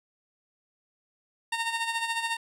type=tone with tremolo; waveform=15% pulse; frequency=918 Hz; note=A#5; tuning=27 cents flat; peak=-19 dBFS; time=1.52-2.37 s; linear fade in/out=5 ms; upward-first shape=sine; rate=14 Hz; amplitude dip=60%; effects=low-pass 10000 Hz 12 dB/octave